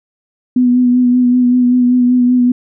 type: tone with vibrato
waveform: sine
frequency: 247.8 Hz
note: B3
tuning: 6 cents sharp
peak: -7 dBFS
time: 0.56-2.52 s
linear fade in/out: 5 ms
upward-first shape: sine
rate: 5.2 Hz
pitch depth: 24 cents each way
effects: none